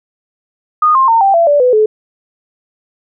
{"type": "tone with pitch steps", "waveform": "sine", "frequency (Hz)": [1231, 1059.3, 911.6, 784.5, 675.1, 581, 499.9, 430.2], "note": ["D#6", "C6", "A#5", "G5", "E5", "D5", "B4", "A4"], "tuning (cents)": [-19, 21, -39, 1, 41, -19, 21, -39], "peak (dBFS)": -6, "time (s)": [0.82, 1.86], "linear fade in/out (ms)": 5, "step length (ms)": 130, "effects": []}